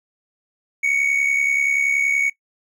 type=tone with amplitude modulation; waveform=triangle; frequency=2231 Hz; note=C#7; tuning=11 cents sharp; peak=-12 dBFS; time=0.83-2.3 s; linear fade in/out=10 ms; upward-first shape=sine; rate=70.5 Hz; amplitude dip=60%; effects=noise-tail reverb RT60 0.1 s tail -17 dB re dry